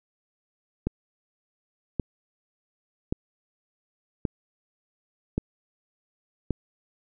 click train, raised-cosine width 3 ms, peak -12 dBFS, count 6, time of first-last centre 0.87-6.507 s, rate 0.887 Hz, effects none

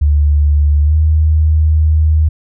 sine tone with pitch glide, 73.42 to 77.79 Hz, D2 to D#2, 0 to 0 cents, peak -7 dBFS, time 0.01-2.29 s, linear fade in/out 10 ms, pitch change +100 cents, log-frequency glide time 0.83-0.95 s, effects none

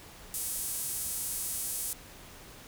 sawtooth tone with high-pass filter, 320.1 Hz, D#4, 49 cents sharp, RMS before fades -35 dBFS, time 0.34-1.93 s, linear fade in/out 0 ms, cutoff 9500 Hz, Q 1.4, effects pink hiss -50 dBFS RMS until 2.67 s

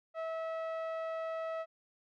sawtooth tone with low-pass filter, 649 Hz, E5, 27 cents flat, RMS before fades -38 dBFS, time 0.14-1.66 s, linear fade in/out 50 ms, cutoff 1500 Hz, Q 0.77, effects none

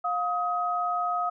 sine tone pair together, 709 / 1263.3 Hz, F5 / D#6, +26 / +26 cents, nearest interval minor seventh, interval 1000 cents, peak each -28 / -27 dBFS, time 0.04-1.3 s, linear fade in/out 10 ms, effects none

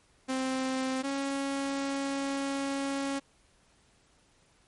sawtooth tone pair in turn, 261.7 / 275.7 Hz, C4 / C#4, 0 / -9 cents, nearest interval minor second, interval 91 cents, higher second, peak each -25 / -26 dBFS, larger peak first, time 0.28-1.03 / 1.03-3.2 s, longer second, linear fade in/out 20 ms, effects pink hiss -65 dBFS RMS until 4.67 s + MP3 48 kbps

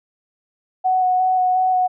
sine tone with vibrato, 740 Hz, F#5, in tune, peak -14 dBFS, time 0.84-1.88 s, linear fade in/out 20 ms, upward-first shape square, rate 2.8 Hz, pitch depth 11 cents each way, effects none

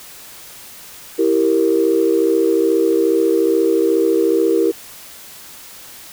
sine chord, E diminished, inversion none, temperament equal, 329.6 / 392 / 466.2 Hz, E4 / G4 / Bb4, 0 / 0 / 0 cents, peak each -16 dBFS, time 1.18-4.72 s, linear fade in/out 20 ms, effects tanh soft clip ceiling -3 dBFS + white hiss -38 dBFS RMS until 6.12 s

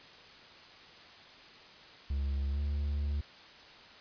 triangle tone with pitch glide, 69.3 to 72.33 Hz, C#2 to D2, 0 to -26 cents, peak -28 dBFS, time 2.1-3.21 s, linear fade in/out 5 ms, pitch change +74 cents, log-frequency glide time 2.51-2.6 s, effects white hiss -53 dBFS RMS until 4 s + resampled to 11025 Hz

